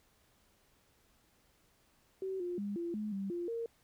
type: tone with pitch steps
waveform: sine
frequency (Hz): 381.3 / 353.6 / 203 / 341.6 / 212.2 / 195.9 / 347.4 / 462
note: G4 / F4 / G#3 / F4 / G#3 / G3 / F4 / A#4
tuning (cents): -48 / +22 / -39 / -38 / +38 / -1 / -9 / -16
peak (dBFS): -35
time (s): 2.22-3.66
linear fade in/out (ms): 2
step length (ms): 180
effects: pink hiss -70 dBFS RMS until 3.83 s